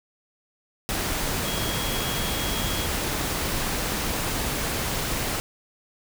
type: tone in noise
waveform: sine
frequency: 3294 Hz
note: G#7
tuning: 15 cents flat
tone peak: -34 dBFS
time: 1.45-2.86 s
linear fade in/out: 0 ms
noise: pink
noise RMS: -27 dBFS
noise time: 0.89-5.4 s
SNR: -10 dB
effects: none